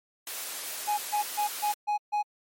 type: noise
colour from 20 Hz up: white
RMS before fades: -36 dBFS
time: 0.27-1.74 s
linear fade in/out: 2 ms
type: tone bursts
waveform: triangle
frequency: 834 Hz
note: G#5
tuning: 7 cents sharp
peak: -22 dBFS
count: 6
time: 0.87-2.23 s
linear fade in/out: 20 ms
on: 110 ms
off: 140 ms
effects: high-pass 400 Hz 12 dB/octave + MP3 64 kbps